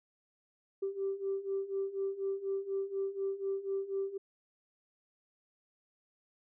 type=beating tone pair; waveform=sine; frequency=388.4 / 392.5 Hz; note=G4 / G4; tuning=-16 / +2 cents; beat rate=4.1 Hz; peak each=-37 / -34 dBFS; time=0.82-4.18 s; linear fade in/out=10 ms; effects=tanh soft clip ceiling -26 dBFS